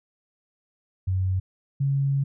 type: tone pair in turn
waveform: sine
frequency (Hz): 93.6 / 138.39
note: F#2 / C#3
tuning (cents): +20 / -3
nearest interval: perfect fifth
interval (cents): 677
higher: second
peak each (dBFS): -21 / -20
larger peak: second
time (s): 1.07-1.4 / 1.8-2.24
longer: second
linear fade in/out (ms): 10
effects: none